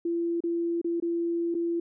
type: tone with dropouts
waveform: sine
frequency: 339.3 Hz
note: F4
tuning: 50 cents flat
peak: -25 dBFS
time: 0.05-1.8 s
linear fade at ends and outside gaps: 5 ms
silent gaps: 0.405-0.437 / 0.815-0.844 / 1.001-1.023 / 1.544-1.549 s
effects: none